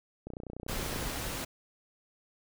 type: click train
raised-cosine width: 2 ms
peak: -27 dBFS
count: 24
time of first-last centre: 0.27-1.027 s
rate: 30.4 Hz
type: noise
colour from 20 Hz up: pink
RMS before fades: -36 dBFS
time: 0.68-1.45 s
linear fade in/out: 10 ms
effects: none